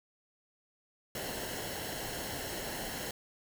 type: noise with comb filter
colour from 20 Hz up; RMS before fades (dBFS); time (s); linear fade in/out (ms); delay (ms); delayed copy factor
pink; -39; 1.15-3.11; 2; 0.83; -0.6
effects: none